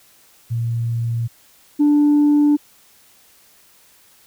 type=tone pair in turn; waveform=sine; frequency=116.54 / 293.7 Hz; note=A#2 / D4; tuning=0 / 0 cents; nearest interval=octave + major third; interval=1600 cents; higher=second; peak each=-18 / -9 dBFS; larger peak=second; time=0.5-1.28 / 1.79-2.57 s; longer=neither; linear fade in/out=20 ms; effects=tanh soft clip ceiling -9 dBFS + white hiss -52 dBFS RMS until 4.26 s